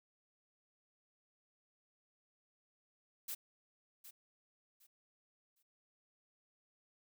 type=noise with echo; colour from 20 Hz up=blue; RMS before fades=-42 dBFS; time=3.28-3.35 s; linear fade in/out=10 ms; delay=760 ms; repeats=3; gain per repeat=-12 dB; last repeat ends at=5.63 s; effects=none